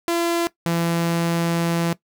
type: tone pair in turn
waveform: sawtooth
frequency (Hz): 340 / 168.73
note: F4 / E3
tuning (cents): -46 / +41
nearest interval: octave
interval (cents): 1213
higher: first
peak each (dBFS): -15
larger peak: neither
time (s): 0.08-0.47 / 0.66-1.93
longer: second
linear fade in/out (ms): 0
effects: noise-tail reverb RT60 0.1 s tail -18 dB re dry